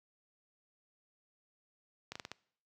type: slowing click train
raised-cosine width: 0.2 ms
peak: -24 dBFS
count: 5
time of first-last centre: 2.12-2.316 s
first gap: 35 ms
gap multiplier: 1.23
effects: noise-tail reverb RT60 0.6 s tail -22 dB re dry + high-pass 80 Hz 12 dB/octave